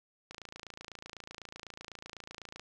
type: click train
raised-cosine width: 0.2 ms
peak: -27 dBFS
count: 65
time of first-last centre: 0.31-2.596 s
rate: 28 Hz
effects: none